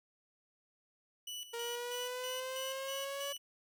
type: tone with tremolo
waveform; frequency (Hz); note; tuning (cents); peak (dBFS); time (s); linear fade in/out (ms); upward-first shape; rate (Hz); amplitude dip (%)
sawtooth; 2960; F#7; 0; -38; 1.27-3.38; 5; square; 3.1; 70
type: linear sweep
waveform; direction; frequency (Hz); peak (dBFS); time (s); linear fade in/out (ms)
sawtooth; up; 466.2 to 566; -35; 1.53-3.33; 10
effects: none